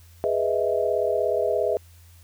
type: chord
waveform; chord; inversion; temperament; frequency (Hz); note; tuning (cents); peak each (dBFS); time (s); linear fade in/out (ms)
sine; E major seventh; first; equal; 415.3 / 493.9 / 622.3 / 659.3; G#4 / B4 / D#5 / E5; 0 / 0 / 0 / 0; -26; 0.24-1.77; 0
effects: added 85 Hz sine -48 dBFS peak until 2.23 s + white hiss -57 dBFS RMS until 2.23 s